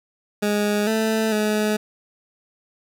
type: tone with pitch steps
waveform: 20% pulse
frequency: 207.5 / 220.5 / 212.6 Hz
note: G#3 / A3 / G#3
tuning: -1 / +4 / +41 cents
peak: -14 dBFS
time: 0.42-1.77 s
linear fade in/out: 10 ms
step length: 450 ms
effects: none